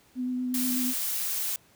sine tone with vibrato, 251.6 Hz, B3, 32 cents sharp, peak -27 dBFS, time 0.15-0.94 s, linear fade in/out 50 ms, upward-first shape sine, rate 8.3 Hz, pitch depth 13 cents each way
blue noise, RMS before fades -30 dBFS, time 0.54-1.56 s, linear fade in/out 2 ms
effects pink hiss -60 dBFS RMS until 1.75 s + high-pass 80 Hz 12 dB/octave

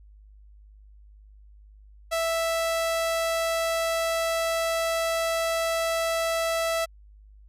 sawtooth tone, 659.3 Hz, E5, in tune, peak -20 dBFS, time 2.11-6.86 s, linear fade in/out 20 ms, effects added 51 Hz sine -48 dBFS peak until 7.48 s + resampled to 32000 Hz

